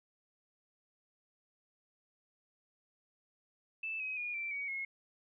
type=tone with pitch steps; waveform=sine; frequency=2637 / 2535 / 2438 / 2344 / 2254 / 2167 Hz; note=E7 / D#7 / D#7 / D7 / C#7 / C#7; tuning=0 / +32 / -36 / -4 / +28 / -40 cents; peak=-36 dBFS; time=3.83-4.85 s; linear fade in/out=5 ms; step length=170 ms; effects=none